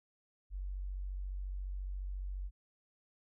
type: tone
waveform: sine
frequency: 47.19 Hz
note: F#1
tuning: 35 cents sharp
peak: -37 dBFS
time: 0.5-2.51 s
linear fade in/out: 50 ms
effects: none